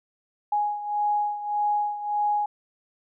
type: beating tone pair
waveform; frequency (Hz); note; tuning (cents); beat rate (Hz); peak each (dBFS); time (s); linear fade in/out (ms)
sine; 830.6 / 832.3; G#5 / G#5; 0 / +4; 1.7; -24 / -29; 0.52-2.46; 5
effects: none